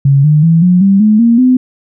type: tone with pitch steps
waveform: sine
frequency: 138.59 / 151.13 / 164.81 / 179.73 / 196 / 213.7 / 233.1 / 254.2 Hz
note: C#3 / D3 / E3 / F3 / G3 / G#3 / A#3 / C4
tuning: 0 / +50 / 0 / +50 / 0 / +50 / 0 / -50 cents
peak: -4 dBFS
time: 0.05-1.57 s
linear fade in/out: 5 ms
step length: 190 ms
effects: none